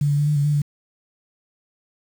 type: tone with pitch steps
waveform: sine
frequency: 145 / 144.1 / 146.7 / 149.7 / 142.8 / 148.2 / 145.4 Hz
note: D3 / D3 / D3 / D3 / D3 / D3 / D3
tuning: -22 / -33 / -2 / +33 / -48 / +16 / -17 cents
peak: -16 dBFS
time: 0.01-0.619 s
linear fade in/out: 5 ms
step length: 87 ms
effects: 7-bit